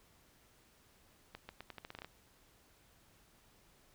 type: accelerating click train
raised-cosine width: 0.3 ms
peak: -30 dBFS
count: 11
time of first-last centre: 1.35-2.046 s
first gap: 140 ms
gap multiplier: 0.83
effects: pink hiss -67 dBFS RMS until 3.94 s